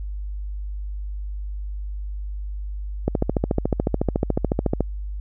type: click train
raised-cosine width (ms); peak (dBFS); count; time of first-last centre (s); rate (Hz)
2; -6; 25; 3.08-4.807; 13.9
effects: added 50 Hz sine -27 dBFS peak until 5.2 s